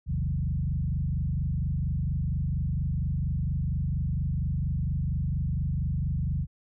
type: tone with frequency modulation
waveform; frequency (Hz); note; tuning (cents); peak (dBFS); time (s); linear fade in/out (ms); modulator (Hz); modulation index
sine; 106.4; G#2; +42; -25; 0.06-6.47; 50; 24.3; 2.4
effects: none